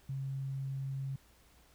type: tone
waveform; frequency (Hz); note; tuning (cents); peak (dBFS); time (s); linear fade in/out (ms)
sine; 135.4; C#3; -40; -35; 0.09-1.16; 5
effects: added 60 Hz sine -66 dBFS peak until 1.74 s + pink hiss -65 dBFS RMS until 1.74 s